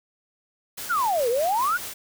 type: noise with tremolo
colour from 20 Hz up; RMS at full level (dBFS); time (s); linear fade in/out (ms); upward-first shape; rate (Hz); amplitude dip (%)
white; -34; 0.77-1.94; 10; sine; 4.9; 35
type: exponential two-way sweep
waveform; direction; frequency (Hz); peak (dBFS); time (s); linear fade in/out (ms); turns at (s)
sine; down then up; 1526 to 452.2 to 1526; -20; 0.89-1.78; 20; 1.29
effects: none

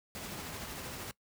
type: noise with tremolo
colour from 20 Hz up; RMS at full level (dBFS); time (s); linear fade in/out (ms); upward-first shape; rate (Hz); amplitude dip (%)
pink; -41; 0.15-1.11; 0; sine; 13; 25
effects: noise-tail reverb RT60 0.1 s tail -20 dB re dry + high-pass 60 Hz 12 dB/octave

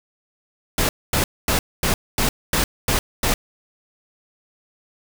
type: noise bursts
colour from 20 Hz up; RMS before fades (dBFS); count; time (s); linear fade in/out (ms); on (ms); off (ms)
pink; -19; 8; 0.78-3.34; 2; 110; 240
effects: none

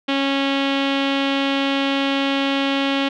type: tone with low-pass filter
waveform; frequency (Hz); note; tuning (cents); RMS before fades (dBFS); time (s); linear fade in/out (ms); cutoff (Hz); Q
sawtooth; 275.1; C#4; -13; -20; 0.08-3.09; 10; 3200; 3.5
effects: none

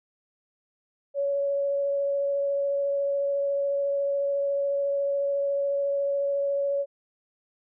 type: tone with vibrato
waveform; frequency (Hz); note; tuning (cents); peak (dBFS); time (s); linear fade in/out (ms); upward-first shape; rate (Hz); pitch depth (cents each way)
sine; 561; C#5; +21; -23; 1.14-6.86; 50; sine; 14; 8
effects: none

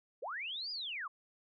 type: linear two-way sweep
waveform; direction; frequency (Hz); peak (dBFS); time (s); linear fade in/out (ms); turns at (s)
sine; up then down; 396.8 to 4999 to 1022; -38; 0.22-1.08; 10; 0.71
effects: none

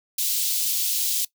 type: high-pass noise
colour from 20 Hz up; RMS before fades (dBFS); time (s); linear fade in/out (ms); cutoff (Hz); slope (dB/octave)
white; -24; 0.18-1.25; 5; 3200; 24
effects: noise-tail reverb RT60 0.1 s tail -20 dB re dry

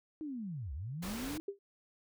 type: linear two-way sweep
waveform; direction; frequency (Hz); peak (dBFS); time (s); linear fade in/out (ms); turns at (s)
sine; down then up; 321 to 61.74 to 321; -38; 0.21-1.4; 0; 0.73
type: noise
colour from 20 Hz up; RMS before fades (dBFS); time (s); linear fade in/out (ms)
pink; -43; 1.02-1.38; 10
type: tone with exponential decay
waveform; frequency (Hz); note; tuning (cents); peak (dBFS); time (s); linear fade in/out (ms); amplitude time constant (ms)
sine; 398.7; G4; +29; -32; 1.48-1.59; 5; 23
effects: none

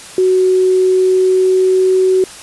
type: tone with pitch glide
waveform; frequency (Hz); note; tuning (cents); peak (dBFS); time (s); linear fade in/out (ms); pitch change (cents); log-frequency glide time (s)
sine; 372 to 374.8; F#4 to F#4; +9 to +22; -8; 0.18-2.24; 2; +13; 0.64-1.99
effects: white hiss -33 dBFS RMS until 2.42 s + resampled to 24000 Hz

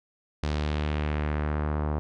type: tone with low-pass filter sweep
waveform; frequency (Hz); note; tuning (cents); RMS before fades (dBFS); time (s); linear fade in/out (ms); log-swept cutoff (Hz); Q
sawtooth; 75.1; D2; +39; -28; 0.43-1.99; 0; 5000 to 970; 1.4
effects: none

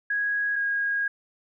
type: tone pair in turn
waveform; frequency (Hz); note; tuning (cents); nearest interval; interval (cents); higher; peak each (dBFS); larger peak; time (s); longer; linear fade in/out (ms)
sine; 1656 / 1637; G#6 / G#6; -5 / -25; unison; 20; first; -23; neither; 0.1-0.56 / 0.56-1.08; second; 5
effects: none

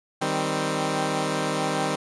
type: chord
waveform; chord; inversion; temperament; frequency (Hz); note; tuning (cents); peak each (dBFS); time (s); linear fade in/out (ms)
10% pulse; C minor; first; equal with one note detuned; 155.56 / 196 / 260.9; Eb3 / G3 / C4; 0 / 0 / -5; -19 / -21 / -20; 0.21-1.96; 10
effects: resampled to 24000 Hz

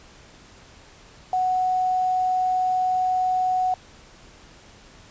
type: tone with quantisation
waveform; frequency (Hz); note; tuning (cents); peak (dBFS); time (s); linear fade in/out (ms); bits
sine; 740; F#5; 0; -19; 1.33-3.74; 2; 7
effects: pink hiss -49 dBFS RMS until 5.1 s + resampled to 16000 Hz

